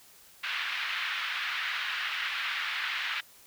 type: band-pass noise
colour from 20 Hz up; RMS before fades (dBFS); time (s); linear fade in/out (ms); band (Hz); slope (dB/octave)
pink; -33; 0.43-3.21; 10; 1400 to 3400; 24
effects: white hiss -56 dBFS RMS until 3.46 s